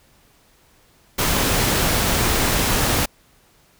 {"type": "noise", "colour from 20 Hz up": "pink", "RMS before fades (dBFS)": -19, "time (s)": [1.18, 3.06], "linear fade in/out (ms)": 10, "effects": ["pink hiss -56 dBFS RMS until 3.79 s"]}